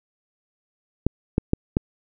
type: clicks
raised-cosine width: 3 ms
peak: -5 dBFS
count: 4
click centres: 1.066 / 1.381 / 1.534 / 1.769 s
effects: none